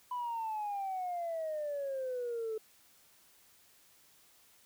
sine exponential sweep, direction down, 1000 to 432.7 Hz, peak -33 dBFS, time 0.11-2.58 s, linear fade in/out 5 ms, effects tanh soft clip ceiling -31 dBFS + white hiss -64 dBFS RMS until 4.65 s

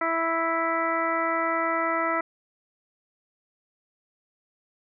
harmonic tone, 329.6 Hz, E4, in tune, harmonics 1 / 2 / 3 / 4 / 5 / 6 / 7, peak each -32 / -29 / -31 / -27 / -40 / -30 / -41 dBFS, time 0.01-2.21 s, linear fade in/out 5 ms, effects none

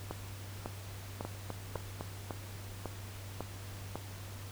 two click trains, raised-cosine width 1 ms, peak -23 / -24 dBFS, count 8 / 4, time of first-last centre 0.11-3.956 / 1.25-2.009 s, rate 1.82 / 3.95 Hz, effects added 98 Hz sine -44 dBFS peak until 4.51 s + pink hiss -50 dBFS RMS until 4.51 s

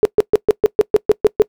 sine tone bursts, 425.4 Hz, G#4, 42 cents sharp, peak -5 dBFS, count 10, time 0.03-1.42 s, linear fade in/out 0 ms, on 22 ms, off 130 ms, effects noise-tail reverb RT60 0.1 s tail -23 dB re dry

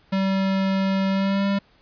square tone with pitch glide, 192.8 to 198.22 Hz, G3 to G3, -28 to +20 cents, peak -20 dBFS, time 0.12-1.59 s, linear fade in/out 10 ms, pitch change +48 cents, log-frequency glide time 1.09-1.47 s, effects pink hiss -58 dBFS RMS until 1.81 s + resampled to 11025 Hz

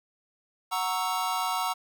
square chord, F# dominant seventh, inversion none, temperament equal, 740 / 932.3 / 1108.7 / 1318.5 Hz, F#5 / A#5 / C#6 / E6, 0 / 0 / 0 / 0 cents, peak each -33 / -32 / -35 / -33 dBFS, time 0.71-1.74 s, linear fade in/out 20 ms, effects none

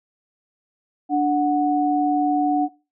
sine tone pair together, 293.7 / 737.1 Hz, D4 / F#5, 0 / -7 cents, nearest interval octave + major third, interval 1593 cents, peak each -19 dBFS, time 1.09-2.69 s, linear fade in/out 50 ms, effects noise-tail reverb RT60 0.3 s tail -21 dB re dry

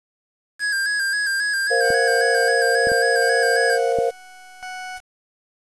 square tone with vibrato, 1631 Hz, G#6, 32 cents flat, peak -20 dBFS, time 0.59-3.79 s, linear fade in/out 50 ms, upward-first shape square, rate 3.7 Hz, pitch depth 40 cents each way
sine chord, Bb suspended second, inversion none, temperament equal with one note detuned, 466.2 / 527.8 / 698.5 Hz, Bb4 / C5 / F5, 0 / +15 / 0 cents, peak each -20 / -22 / -23 dBFS, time 1.7-4.11 s, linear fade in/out 20 ms
20% pulse tone with tremolo, 740 Hz, F#5, in tune, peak -26 dBFS, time 1.81-5.01 s, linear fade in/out 50 ms, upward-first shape square, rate 0.71 Hz, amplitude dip 55%
clicks, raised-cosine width 2 ms, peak -16 dBFS, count 4, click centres 1.904 / 2.871 / 2.918 / 3.987 s
effects resampled to 24000 Hz + 7-bit

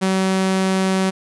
sawtooth tone, 189.7 Hz, F#3, 43 cents sharp, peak -12 dBFS, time 0.01-1.11 s, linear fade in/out 20 ms, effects resampled to 24000 Hz

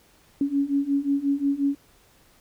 sine beating tone pair, 277.2 / 282.8 Hz, C#4 / C#4, 0 / +35 cents, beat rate 5.6 Hz, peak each -25 / -23 dBFS, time 0.41-1.75 s, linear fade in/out 2 ms, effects pink hiss -58 dBFS RMS until 2.4 s

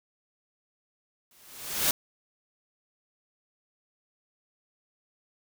white noise with exponential growth, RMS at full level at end -22 dBFS, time 1.31-1.91 s, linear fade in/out 2 ms, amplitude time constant 130 ms, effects none

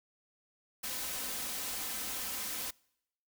white noise with comb filter, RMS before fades -38 dBFS, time 0.83-2.71 s, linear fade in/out 10 ms, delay 3.9 ms, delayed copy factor +0.55, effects noise-tail reverb RT60 0.8 s tail -26 dB re dry

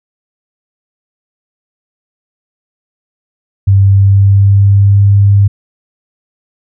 sine tone with pitch glide, 98.1 to 100.34 Hz, G2 to G2, +2 to +41 cents, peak -3 dBFS, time 3.67-5.48 s, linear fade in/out 10 ms, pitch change +39 cents, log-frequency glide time 3.84-4.99 s, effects none

